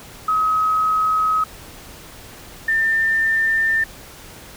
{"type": "tone pair in turn", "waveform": "sine", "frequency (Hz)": [1272, 1795.4], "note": ["D#6", "A6"], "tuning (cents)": [38, 34], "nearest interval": "tritone", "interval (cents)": 596, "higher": "second", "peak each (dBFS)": -15, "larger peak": "neither", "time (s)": [[0.28, 1.44], [2.68, 3.84]], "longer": "neither", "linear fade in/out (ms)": 5, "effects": ["pink hiss -40 dBFS RMS until 4.56 s"]}